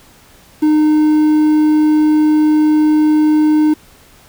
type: tone with quantisation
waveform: triangle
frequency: 305.9 Hz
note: D#4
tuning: 29 cents flat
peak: -6 dBFS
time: 0.62-3.74 s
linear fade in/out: 10 ms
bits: 6
effects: pink hiss -45 dBFS RMS until 4.28 s